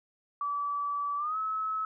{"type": "tone with pitch glide", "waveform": "sine", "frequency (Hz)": [1152, 1293.1], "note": ["D6", "E6"], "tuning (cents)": [-34, -34], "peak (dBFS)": -29, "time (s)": [0.41, 1.85], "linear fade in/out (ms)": 2, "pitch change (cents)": 200, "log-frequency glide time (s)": [1.17, 1.37], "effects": []}